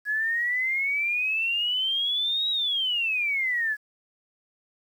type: exponential two-way sweep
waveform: sine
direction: up then down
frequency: 1677 to 3866 to 1677 Hz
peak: -23 dBFS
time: 0.05-3.77 s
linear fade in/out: 50 ms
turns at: 2.5 s
effects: 9-bit